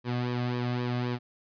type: tone with flanger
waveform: sawtooth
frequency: 122.8 Hz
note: B2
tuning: 9 cents flat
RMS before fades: -30 dBFS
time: 0.04-1.19 s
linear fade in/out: 50 ms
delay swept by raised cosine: 1.4 to 2.2 ms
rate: 3.8 Hz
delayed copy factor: -0.65
effects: resampled to 11025 Hz